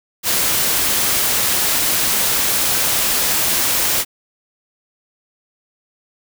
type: noise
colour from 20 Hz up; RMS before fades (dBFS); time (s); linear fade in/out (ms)
white; -17; 0.23-4.05; 50
effects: none